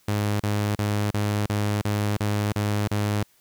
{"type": "tone bursts", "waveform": "sawtooth", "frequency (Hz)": 103.83, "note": "G#2", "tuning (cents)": 0, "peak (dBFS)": -18, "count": 9, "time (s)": [0.08, 3.232], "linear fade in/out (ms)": 5, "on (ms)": 320, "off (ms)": 34, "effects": ["white hiss -61 dBFS RMS until 3.4 s"]}